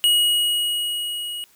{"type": "tone with level ramp", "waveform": "square", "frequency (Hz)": 2900, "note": "F#7", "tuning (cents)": -35, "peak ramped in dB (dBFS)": [-14, -29], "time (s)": [0.04, 1.44], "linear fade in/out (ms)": 0, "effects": ["white hiss -56 dBFS RMS until 1.55 s"]}